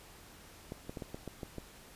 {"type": "clicks", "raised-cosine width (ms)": 2, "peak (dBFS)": -27, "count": 8, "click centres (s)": [0.721, 0.895, 0.972, 1.022, 1.145, 1.277, 1.432, 1.583], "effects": ["pink hiss -55 dBFS RMS until 1.95 s", "resampled to 32000 Hz"]}